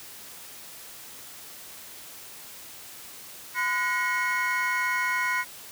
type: tone cluster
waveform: triangle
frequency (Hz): 1013 / 1456 / 1899 / 2188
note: B5 / F#6 / A#6 / C#7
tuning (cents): +44 / -28 / +32 / -23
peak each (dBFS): -28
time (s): 3.54-5.45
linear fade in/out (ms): 50
effects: white hiss -44 dBFS RMS until 5.71 s + high-pass 60 Hz 12 dB/octave